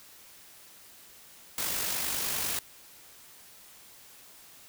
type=noise with amplitude modulation; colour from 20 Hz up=white; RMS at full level=-30 dBFS; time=1.58-2.59 s; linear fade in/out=2 ms; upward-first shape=sine; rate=49.9 Hz; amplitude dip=35%; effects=white hiss -53 dBFS RMS until 4.68 s